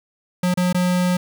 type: tone with dropouts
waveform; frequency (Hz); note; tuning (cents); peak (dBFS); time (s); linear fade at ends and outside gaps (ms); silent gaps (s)
square; 180; F#3; -47; -17; 0.43-1.17; 5; 0.541-0.573 / 0.728-0.745
effects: 9-bit